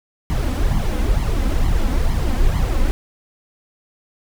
brown noise with flanger, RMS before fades -17 dBFS, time 0.3-2.91 s, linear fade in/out 0 ms, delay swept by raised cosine 0.95 to 3.95 ms, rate 2.2 Hz, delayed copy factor +0.7, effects none

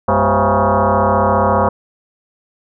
sine tone with frequency modulation, 207.7 Hz, G#3, in tune, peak -10 dBFS, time 0.08-1.69 s, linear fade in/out 5 ms, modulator 150 Hz, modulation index 6.8, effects none

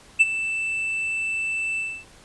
triangle tone with ADSR envelope, 2651 Hz, E7, 9 cents sharp, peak -8 dBFS, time 0.19-2.05 s, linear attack 21 ms, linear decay 31 ms, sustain -14 dB, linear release 270 ms, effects pink hiss -50 dBFS RMS until 2.24 s + resampled to 24000 Hz

